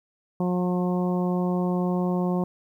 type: harmonic tone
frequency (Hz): 179.8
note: F#3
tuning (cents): -49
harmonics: 1 / 2 / 3 / 4 / 5 / 6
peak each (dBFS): -23 / -29 / -33 / -35 / -37 / -39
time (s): 0.4-2.44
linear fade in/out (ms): 2
effects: 10-bit